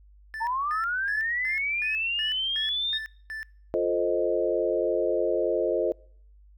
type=tone bursts; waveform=triangle; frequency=1760 Hz; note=A6; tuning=in tune; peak=-31 dBFS; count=9; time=0.34-3.43 s; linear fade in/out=0 ms; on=130 ms; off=240 ms
type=linear sweep; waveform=sine; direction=up; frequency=880 to 3729 Hz; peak=-25 dBFS; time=0.4-2.99 s; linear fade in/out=20 ms
type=chord; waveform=sine; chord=F dominant seventh; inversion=none; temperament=equal; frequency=349.2 / 440 / 523.3 / 622.3 Hz; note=F4 / A4 / C5 / Eb5; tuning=0 / 0 / 0 / 0 cents; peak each=-28 dBFS; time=3.74-5.92 s; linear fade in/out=0 ms
effects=noise-tail reverb RT60 0.6 s tail -25 dB re dry + added 50 Hz sine -51 dBFS peak until 6.57 s